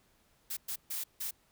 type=noise bursts at uneven times; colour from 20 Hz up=blue; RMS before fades=-37 dBFS; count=4; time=0.5-0.57 / 0.68-0.76 / 0.9-1.04 / 1.2-1.31 s; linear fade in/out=10 ms; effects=pink hiss -69 dBFS RMS until 1.51 s